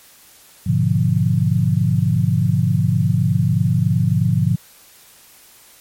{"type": "chord", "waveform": "sine", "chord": "G# diminished seventh", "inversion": "none", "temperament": "equal", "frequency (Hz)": [103.83, 123.47, 146.83, 174.61], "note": ["G#2", "B2", "D3", "F3"], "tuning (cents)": [0, 0, 0, 0], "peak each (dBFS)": -19, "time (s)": [0.66, 4.56], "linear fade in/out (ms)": 10, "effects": ["white hiss -47 dBFS RMS until 5.8 s", "MP3 64 kbps"]}